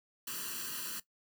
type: noise with comb filter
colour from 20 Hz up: white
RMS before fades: -40 dBFS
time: 0.27-1 s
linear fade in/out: 5 ms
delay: 0.68 ms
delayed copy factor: +0.95
effects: noise-tail reverb RT60 0.1 s tail -17 dB re dry + high-pass 150 Hz 12 dB/octave